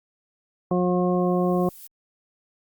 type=harmonic tone; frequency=179.7 Hz; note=F3; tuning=50 cents sharp; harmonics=1 / 2 / 3 / 4 / 6; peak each=-22 / -24 / -27 / -29 / -32 dBFS; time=0.71-1.69 s; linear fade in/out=2 ms
type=noise with exponential growth; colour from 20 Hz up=violet; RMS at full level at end=-40 dBFS; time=0.9-1.87 s; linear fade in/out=2 ms; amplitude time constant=210 ms
effects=Opus 48 kbps